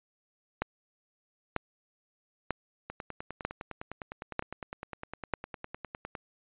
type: two click trains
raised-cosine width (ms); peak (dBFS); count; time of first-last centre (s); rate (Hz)
0.5; -13 / -23; 6 / 33; 0.62-5.337 / 2.9-6.152; 1.06 / 9.84
effects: resampled to 8000 Hz